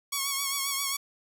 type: tone with vibrato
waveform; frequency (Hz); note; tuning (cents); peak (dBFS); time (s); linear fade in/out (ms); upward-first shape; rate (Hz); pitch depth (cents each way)
5% pulse; 1108; C#6; -1; -16; 0.12-0.97; 10; triangle; 7.5; 50
effects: none